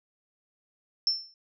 sine tone with exponential decay, 5360 Hz, E8, 28 cents sharp, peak -19 dBFS, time 1.07-1.34 s, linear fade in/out 1 ms, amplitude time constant 58 ms, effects none

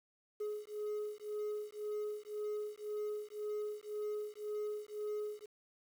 sine beating tone pair, 420 / 421.9 Hz, G#4 / G#4, +19 / +27 cents, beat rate 1.9 Hz, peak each -39 / -39 dBFS, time 0.4-5.46 s, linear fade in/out 10 ms, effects tanh soft clip ceiling -35 dBFS + 10-bit

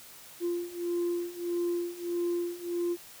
sine beating tone pair, 346.4 / 348 Hz, F4 / F4, -14 / -6 cents, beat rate 1.6 Hz, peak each -32 / -30 dBFS, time 0.4-2.97 s, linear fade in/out 50 ms, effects tanh soft clip ceiling -24 dBFS + white hiss -50 dBFS RMS until 3.2 s

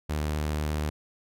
sawtooth tone with vibrato, 75.7 Hz, D#2, 47 cents flat, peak -23 dBFS, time 0.09-0.9 s, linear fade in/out 10 ms, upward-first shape sine, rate 15 Hz, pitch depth 19 cents each way, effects none

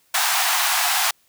pink high-pass noise, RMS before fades -20 dBFS, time 0.14-1.11 s, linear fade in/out 5 ms, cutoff 690 Hz, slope 96 dB/octave, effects white hiss -61 dBFS RMS until 1.28 s

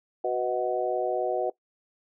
harmonic tone with a mistuned harmonic, 123.47 Hz, B2, in tune, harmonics 3 / 4 / 5 / 6, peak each -30 / -30 / -30 / -30 dBFS, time 0.24-1.5 s, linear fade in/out 5 ms, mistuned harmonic 5, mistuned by +34 cents, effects noise-tail reverb RT60 0.1 s tail -19 dB re dry

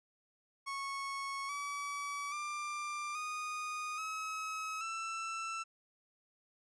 30% pulse tone with pitch steps, 1101 / 1143.8 / 1188.2 / 1234.4 / 1282.4 / 1332.2 Hz, C#6 / D6 / D6 / D#6 / E6 / E6, -12 / -46 / +20 / -14 / -48 / +18 cents, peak -35 dBFS, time 0.66-5.64 s, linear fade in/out 20 ms, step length 830 ms, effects resampled to 22050 Hz

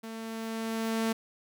sawtooth tone with level ramp, 224.4 Hz, A3, 34 cents sharp, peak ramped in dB -35 to -22 dBFS, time 0.03-1.13 s, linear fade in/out 10 ms, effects none

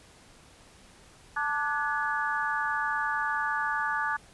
harmonic tone with a mistuned harmonic, 293.7 Hz, D4, in tune, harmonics 3 / 4 / 5 / 6, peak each -32 / -32 / -32 / -32 dBFS, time 1.36-4.17 s, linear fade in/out 10 ms, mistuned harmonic 6, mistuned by -65 cents, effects pink hiss -55 dBFS RMS until 4.33 s + resampled to 24000 Hz

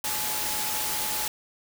sine tone in noise, 854 Hz, G#5, 48 cents sharp, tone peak -37 dBFS, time 0.04-1.28 s, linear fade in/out 2 ms, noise white, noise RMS -29 dBFS, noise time 0.04-1.28 s, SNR -11 dB, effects none

